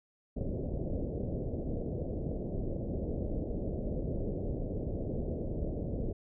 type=low-pass noise; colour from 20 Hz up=pink; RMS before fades=-35 dBFS; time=0.36-6.13 s; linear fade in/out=10 ms; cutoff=600 Hz; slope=48 dB/octave; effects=none